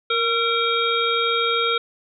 harmonic tone with a mistuned harmonic, 466.2 Hz, A#4, in tune, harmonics 1 / 3 / 5 / 7 / 8, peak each -24 / -22 / -26 / -27 / -26 dBFS, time 0.1-1.78 s, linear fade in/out 5 ms, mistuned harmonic 3, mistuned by -47 cents, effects none

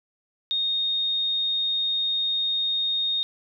sine tone, 3700 Hz, A#7, 14 cents flat, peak -22 dBFS, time 0.51-3.23 s, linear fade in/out 0 ms, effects none

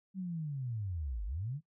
sine linear two-way sweep, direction down then up, 194.2 to 46.25 to 157.2 Hz, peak -35 dBFS, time 0.14-1.61 s, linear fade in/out 50 ms, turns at 1.25 s, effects noise-tail reverb RT60 0.1 s tail -19 dB re dry

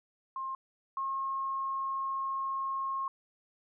sine tone pair in turn, 1063 / 1078.5 Hz, C6 / C#6, +27 / -48 cents, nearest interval unison, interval 25 cents, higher second, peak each -34 / -31 dBFS, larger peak second, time 0.36-0.55 / 0.97-3.08 s, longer second, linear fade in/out 2 ms, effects none

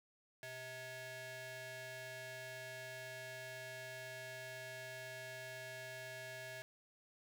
sawtooth ring-modulated tone, 518 Hz, C5, 17 cents flat, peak -40 dBFS, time 0.43-6.62 s, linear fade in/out 0 ms, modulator 1160 Hz, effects none

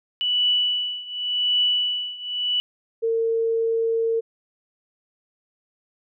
sine tone with tremolo, 2960 Hz, F#7, in tune, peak -16 dBFS, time 0.21-2.6 s, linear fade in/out 0 ms, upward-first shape triangle, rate 0.89 Hz, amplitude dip 90%
sine tone, 454.7 Hz, A#4, 43 cents flat, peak -19 dBFS, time 3.02-4.21 s, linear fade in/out 20 ms
effects none

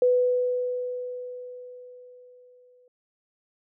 sine tone with exponential decay, 496.9 Hz, B4, 11 cents sharp, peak -16 dBFS, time 0.02-2.88 s, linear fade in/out 2 ms, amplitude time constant 620 ms, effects none

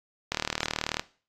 click train, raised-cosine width 0.2 ms, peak -9 dBFS, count 27, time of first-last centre 0.32-0.995 s, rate 38.5 Hz, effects noise-tail reverb RT60 0.4 s tail -19 dB re dry + AAC 64 kbps

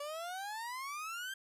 30% pulse exponential sweep, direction up, 570 to 1598 Hz, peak -37 dBFS, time 0-1.34 s, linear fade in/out 5 ms, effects resampled to 32000 Hz

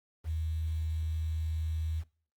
sine tone with quantisation, 79.6 Hz, D#2, 40 cents sharp, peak -30 dBFS, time 0.24-2.04 s, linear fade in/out 50 ms, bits 9, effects noise-tail reverb RT60 0.5 s tail -24 dB re dry + Opus 24 kbps

